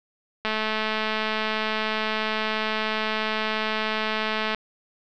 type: click train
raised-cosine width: 0.3 ms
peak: -10 dBFS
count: 890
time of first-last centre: 0.45-4.547 s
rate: 217 Hz
effects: low-pass 5000 Hz 12 dB/octave